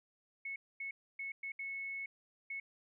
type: tone bursts at uneven times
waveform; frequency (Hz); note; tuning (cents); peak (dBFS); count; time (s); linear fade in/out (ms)
sine; 2198; C#7; -15; -39; 6; 0.45-0.56 / 0.8-0.91 / 1.19-1.32 / 1.43-1.52 / 1.59-2.06 / 2.5-2.6; 5
effects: none